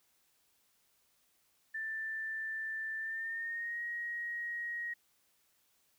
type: tone with pitch glide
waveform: sine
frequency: 1772 to 1888.2 Hz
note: A6 to A#6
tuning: +12 to +22 cents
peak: -36 dBFS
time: 1.74-4.94 s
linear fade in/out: 10 ms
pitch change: +110 cents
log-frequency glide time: 2.98-3.82 s
effects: white hiss -73 dBFS RMS until 5.98 s